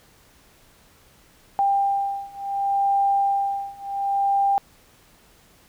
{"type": "beating tone pair", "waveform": "sine", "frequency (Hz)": [794, 794.69], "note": ["G5", "G5"], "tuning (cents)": [22, 23], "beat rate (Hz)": 0.69, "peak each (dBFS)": [-23, -22], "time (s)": [1.59, 4.58], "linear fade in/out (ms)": 0, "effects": ["pink hiss -55 dBFS RMS until 5.68 s"]}